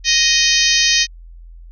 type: harmonic tone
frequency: 622.3 Hz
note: D#5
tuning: in tune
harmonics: 3 / 4 / 5 / 6 / 7 / 8 / 9 / 10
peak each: -20 / -20 / -20 / -20 / -20 / -20 / -20 / -20 dBFS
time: 0.04-1.07 s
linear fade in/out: 50 ms
effects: added 42 Hz sine -35 dBFS peak until 1.71 s